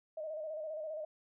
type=tone with vibrato; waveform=sine; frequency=622.3 Hz; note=D#5; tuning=in tune; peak=-38 dBFS; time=0.17-1.05 s; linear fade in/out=5 ms; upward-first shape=square; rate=15 Hz; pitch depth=46 cents each way; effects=none